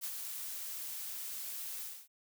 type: noise with ADSR envelope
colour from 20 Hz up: blue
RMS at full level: -38 dBFS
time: 0.01-2.08 s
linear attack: 32 ms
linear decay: 64 ms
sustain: -4 dB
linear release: 260 ms
effects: none